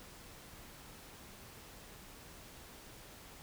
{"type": "silence", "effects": ["pink hiss -54 dBFS RMS until 3.42 s"]}